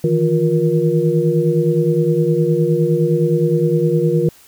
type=tone cluster; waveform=sine; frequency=154.5 / 164.2 / 352.9 / 473.1 Hz; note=D#3 / E3 / F4 / A#4; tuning=-12 / -6 / +18 / +26 cents; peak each=-18 dBFS; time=0.04-4.29 s; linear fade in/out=2 ms; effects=white hiss -47 dBFS RMS until 4.47 s